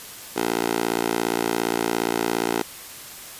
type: tone with high-pass filter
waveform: 10% pulse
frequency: 57.3 Hz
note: A#1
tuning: 29 cents flat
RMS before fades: -24 dBFS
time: 0.36-2.62 s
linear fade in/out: 5 ms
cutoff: 400 Hz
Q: 1.5
effects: white hiss -39 dBFS RMS until 3.39 s + resampled to 32000 Hz